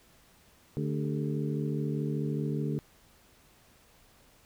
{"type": "harmonic tone with a mistuned harmonic", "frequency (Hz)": 73.7, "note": "D2", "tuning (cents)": 7, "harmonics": [2, 3, 4, 5, 6], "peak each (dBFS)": [-31, -35, -37, -39, -41], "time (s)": [0.77, 2.79], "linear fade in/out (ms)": 0, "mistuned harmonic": 5, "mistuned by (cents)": 130, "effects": ["pink hiss -61 dBFS RMS until 4.45 s"]}